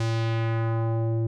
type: tone with low-pass filter sweep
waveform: square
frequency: 113.6 Hz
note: A#2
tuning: 44 cents flat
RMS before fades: -25 dBFS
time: 0-1.27 s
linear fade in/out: 5 ms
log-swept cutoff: 6700 to 370 Hz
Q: 1.2
effects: none